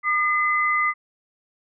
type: tone pair together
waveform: sine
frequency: 1210 / 2035 Hz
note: D#6 / C7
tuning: -49 / -49 cents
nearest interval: major sixth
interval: 900 cents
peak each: -21 dBFS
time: 0.03-0.94 s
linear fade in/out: 50 ms
effects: none